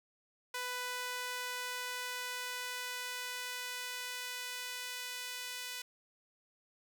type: tone with high-pass filter sweep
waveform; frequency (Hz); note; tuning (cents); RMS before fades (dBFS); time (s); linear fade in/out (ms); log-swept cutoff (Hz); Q
sawtooth; 496.6; B4; +9; -41; 0.54-5.82; 5; 1100 to 2400; 0.83
effects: none